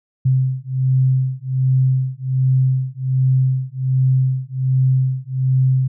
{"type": "beating tone pair", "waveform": "sine", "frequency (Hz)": [130, 131.3], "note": ["C3", "C3"], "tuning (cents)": [-11, 6], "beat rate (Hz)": 1.3, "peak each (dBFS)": -17, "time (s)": [0.25, 5.88], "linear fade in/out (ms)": 10, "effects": []}